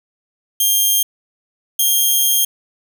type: tone pair in turn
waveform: 5% pulse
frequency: 3200 / 3213 Hz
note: G7 / G7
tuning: +35 / +42 cents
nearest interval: unison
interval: 7 cents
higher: second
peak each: -4 dBFS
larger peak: neither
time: 0.6-1.03 / 1.79-2.45 s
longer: second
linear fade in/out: 5 ms
effects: none